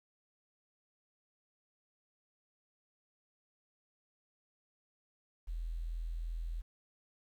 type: tone with quantisation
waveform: sine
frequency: 41.47 Hz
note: E1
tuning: 11 cents sharp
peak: -36 dBFS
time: 5.47-6.62 s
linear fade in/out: 20 ms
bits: 11
effects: none